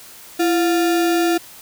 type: tone with sample-and-hold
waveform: sine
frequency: 337.1 Hz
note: E4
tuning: 39 cents sharp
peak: -14 dBFS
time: 0.39-1.38 s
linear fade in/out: 10 ms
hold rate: 1050 Hz
effects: white hiss -41 dBFS RMS until 1.61 s